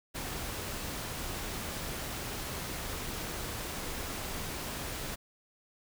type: noise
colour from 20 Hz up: pink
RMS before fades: -38 dBFS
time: 0.14-5.16 s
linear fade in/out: 20 ms
effects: none